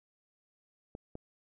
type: clicks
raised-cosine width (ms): 2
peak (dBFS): -29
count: 2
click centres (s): 0.951 / 1.154
effects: none